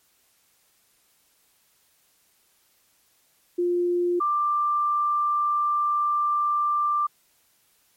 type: tone pair in turn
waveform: sine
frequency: 351.7 / 1183 Hz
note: F4 / D6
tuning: +12 / +12 cents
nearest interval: octave + major sixth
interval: 2100 cents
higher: second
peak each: -20 dBFS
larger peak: neither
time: 3.58-4.2 / 4.2-7.07 s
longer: second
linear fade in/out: 10 ms
effects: white hiss -64 dBFS RMS until 7.96 s + MP3 64 kbps